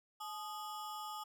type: ring-modulated tone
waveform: square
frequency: 1046.5 Hz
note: C6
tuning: in tune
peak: -40 dBFS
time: 0.2-1.24 s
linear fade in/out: 10 ms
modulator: 190 Hz
effects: none